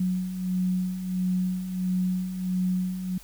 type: beating tone pair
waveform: sine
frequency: 182.5 / 184 Hz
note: F#3 / F#3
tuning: -24 / -9 cents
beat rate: 1.5 Hz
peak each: -32 / -25 dBFS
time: 0-3.18 s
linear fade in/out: 5 ms
effects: added 43 Hz sine -50 dBFS peak until 3.23 s + white hiss -51 dBFS RMS until 3.23 s